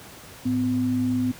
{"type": "tone pair together", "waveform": "sine", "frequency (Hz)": [106.33, 252.9], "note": ["G#2", "B3"], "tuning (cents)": [41, 41], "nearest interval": "octave + minor third", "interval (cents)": 1500, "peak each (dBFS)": [-29, -21], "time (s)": [0.45, 1.32], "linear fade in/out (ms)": 10, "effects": ["pink hiss -44 dBFS RMS until 1.39 s", "high-pass 60 Hz 12 dB/octave"]}